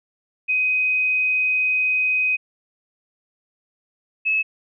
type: tone pair in turn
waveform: sine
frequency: 2512 / 2589 Hz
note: D#7 / E7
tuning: +16 / -32 cents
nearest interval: minor second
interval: 52 cents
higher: second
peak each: -17 dBFS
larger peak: neither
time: 0.48-2.37 / 4.25-4.43 s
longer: first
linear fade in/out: 20 ms
effects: none